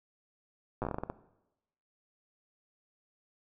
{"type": "slowing click train", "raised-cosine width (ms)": 1, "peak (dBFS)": -20, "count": 11, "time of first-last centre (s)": [0.82, 1.1], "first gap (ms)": 8, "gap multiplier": 1.26, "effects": ["noise-tail reverb RT60 0.9 s tail -17 dB re dry"]}